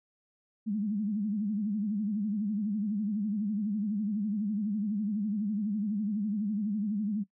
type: tone with vibrato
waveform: sine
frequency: 208.4 Hz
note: G#3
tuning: 6 cents sharp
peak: -28 dBFS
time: 0.66-7.24 s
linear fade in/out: 20 ms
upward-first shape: sine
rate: 12 Hz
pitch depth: 110 cents each way
effects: noise-tail reverb RT60 0.1 s tail -20 dB re dry